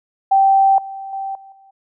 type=tone with level steps; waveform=sine; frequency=779 Hz; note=G5; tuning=11 cents flat; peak=-9 / -27 / -22 / -38 / -45 dBFS; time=0.31-1.71 s; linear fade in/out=10 ms; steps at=0.78 / 1.13 / 1.35 / 1.52 s; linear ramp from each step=2 ms; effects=none